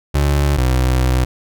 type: tone pair in turn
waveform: 30% pulse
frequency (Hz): 71.5 / 63.52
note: D2 / B1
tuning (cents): -46 / +49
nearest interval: major second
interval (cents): 205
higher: first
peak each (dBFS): -10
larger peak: neither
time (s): 0.14-0.57 / 0.57-1.25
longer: second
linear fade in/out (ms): 10
effects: none